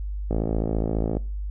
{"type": "click train", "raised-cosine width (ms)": 2, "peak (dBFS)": -12, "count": 48, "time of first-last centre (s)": [0.31, 1.169], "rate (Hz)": 54.7, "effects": ["noise-tail reverb RT60 0.4 s tail -23 dB re dry", "added 50 Hz sine -27 dBFS peak until 1.5 s"]}